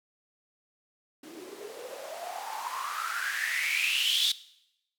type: noise with band-pass filter sweep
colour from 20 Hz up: blue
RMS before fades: -32 dBFS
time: 1.23-4.32 s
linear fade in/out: 5 ms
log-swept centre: 300 to 3700 Hz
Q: 8.9
effects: noise-tail reverb RT60 0.8 s tail -18 dB re dry